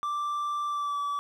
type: tone with pitch glide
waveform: triangle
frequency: 1174.7 to 1150.5 Hz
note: D6 to D6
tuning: 0 to -36 cents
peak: -26 dBFS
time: 0.03-1.19 s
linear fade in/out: 0 ms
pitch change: -36 cents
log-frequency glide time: 0.67-0.99 s
effects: none